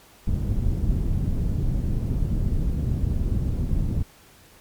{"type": "low-pass noise", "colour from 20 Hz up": "pink", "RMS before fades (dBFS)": -23, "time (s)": [0.27, 4.03], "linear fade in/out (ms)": 5, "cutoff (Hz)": 170, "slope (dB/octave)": 12, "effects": ["pink hiss -52 dBFS RMS until 4.6 s", "MP3 96 kbps"]}